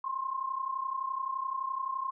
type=tone pair together; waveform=sine; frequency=1039 / 1070.7 Hz; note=C6 / C6; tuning=-12 / +40 cents; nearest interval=minor second; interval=52 cents; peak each=-36 / -33 dBFS; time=0.04-2.11 s; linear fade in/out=5 ms; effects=none